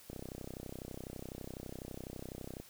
click train, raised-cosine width 2 ms, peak -30 dBFS, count 81, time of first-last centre 0.1-2.6 s, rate 32 Hz, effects white hiss -58 dBFS RMS until 2.69 s

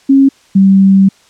sine tone pair in turn, 272.3 / 193.72 Hz, C#4 / G3, -31 / -20 cents, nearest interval tritone, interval 589 cents, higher first, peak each -3 dBFS, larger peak neither, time 0.09-0.29 / 0.55-1.09 s, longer second, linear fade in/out 10 ms, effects white hiss -47 dBFS RMS until 1.29 s + low-pass 7000 Hz 12 dB/octave

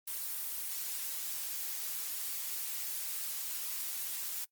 blue noise, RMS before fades -38 dBFS, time 0.07-4.45 s, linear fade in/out 10 ms, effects noise-tail reverb RT60 0.1 s tail -21 dB re dry + Opus 24 kbps

